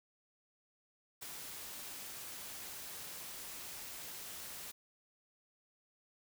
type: noise with ADSR envelope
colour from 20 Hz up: white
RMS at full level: -44 dBFS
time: 1.21-4.72 s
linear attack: 18 ms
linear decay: 10 ms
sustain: -3 dB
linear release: 13 ms
effects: none